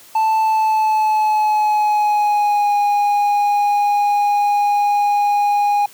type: tone with pitch glide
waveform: triangle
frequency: 880 to 821.1 Hz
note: A5 to G#5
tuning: 0 to -20 cents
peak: -11 dBFS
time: 0.15-5.86 s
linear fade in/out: 5 ms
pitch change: -120 cents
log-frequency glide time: 0.4-2.75 s
effects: white hiss -44 dBFS RMS until 5.93 s + high-pass 80 Hz 12 dB/octave